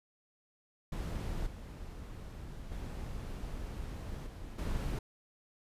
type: noise with level steps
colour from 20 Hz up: brown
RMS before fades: -37 / -45 / -41 / -45 / -35 dBFS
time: 0.92-4.99 s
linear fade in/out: 5 ms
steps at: 1.46 / 2.71 / 4.26 / 4.58 s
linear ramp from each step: 10 ms
effects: resampled to 32000 Hz